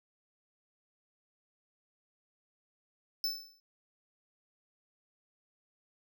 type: tone with exponential decay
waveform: square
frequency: 5274 Hz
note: E8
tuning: in tune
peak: -28 dBFS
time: 3.24-3.6 s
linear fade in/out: 1 ms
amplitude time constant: 77 ms
effects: none